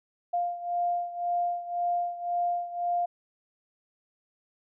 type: beating tone pair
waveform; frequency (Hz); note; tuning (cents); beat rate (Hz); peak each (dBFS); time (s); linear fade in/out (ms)
sine; 700 / 701.9; F5 / F5; +4 / +9; 1.9; -28 / -32; 0.33-3.06; 10
effects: none